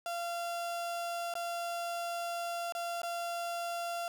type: tone with dropouts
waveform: 35% pulse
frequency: 688 Hz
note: F5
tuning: 26 cents flat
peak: -33 dBFS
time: 0.06-4.08 s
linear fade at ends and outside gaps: 1 ms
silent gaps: 1.339-1.353 / 2.723-2.75 / 3.018-3.032 s
effects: none